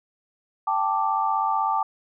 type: chord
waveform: sine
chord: G suspended second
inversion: none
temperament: equal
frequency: 784 / 880 / 1174.7 Hz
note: G5 / A5 / D6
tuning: 0 / 0 / 0 cents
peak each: -26 / -24 / -25 dBFS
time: 0.67-1.83 s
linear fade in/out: 5 ms
effects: none